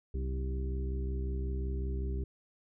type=harmonic tone with a mistuned harmonic; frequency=65.41 Hz; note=C2; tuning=in tune; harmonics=1 / 2 / 3 / 4 / 5 / 6; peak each=-32 / -43 / -46 / -49 / -49 / -44 dBFS; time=0.14-2.24 s; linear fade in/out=5 ms; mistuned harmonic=3; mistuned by=-58 cents; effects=none